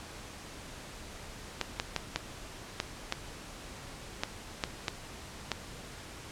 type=clicks; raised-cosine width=0.2 ms; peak=-12 dBFS; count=10; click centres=1.613 / 1.799 / 1.963 / 2.16 / 2.801 / 3.124 / 4.235 / 4.638 / 4.882 / 5.517 s; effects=pink hiss -46 dBFS RMS until 6.31 s + low-pass 9000 Hz 12 dB/octave